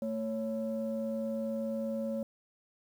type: tone pair together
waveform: sine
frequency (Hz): 223.9 / 554.4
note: A3 / C#5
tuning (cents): +30 / 0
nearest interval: octave + major third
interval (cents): 1570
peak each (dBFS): -33 / -34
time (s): 0.02-2.23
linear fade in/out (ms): 2
effects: tanh soft clip ceiling -26 dBFS + 10-bit